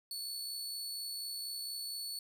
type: tone with amplitude modulation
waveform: sawtooth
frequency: 4435 Hz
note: C#8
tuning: in tune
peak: -35 dBFS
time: 0.11-2.19 s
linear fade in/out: 2 ms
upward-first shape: sine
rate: 64.2 Hz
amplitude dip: 25%
effects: none